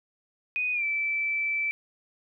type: tone with pitch glide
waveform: sine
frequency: 2489 to 2322 Hz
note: D#7 to D7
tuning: 0 to -20 cents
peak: -25 dBFS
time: 0.56-1.71 s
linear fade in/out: 0 ms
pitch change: -120 cents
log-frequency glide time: 0.73-0.84 s
effects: none